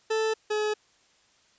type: tone pair in turn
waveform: 40% pulse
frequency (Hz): 440 / 424.7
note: A4 / G#4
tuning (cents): 0 / +39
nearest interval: minor second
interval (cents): 61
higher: first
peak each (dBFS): -23 / -24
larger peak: first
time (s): 0.1-0.34 / 0.5-0.74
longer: neither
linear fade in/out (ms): 10
effects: white hiss -63 dBFS RMS until 1.58 s + resampled to 16000 Hz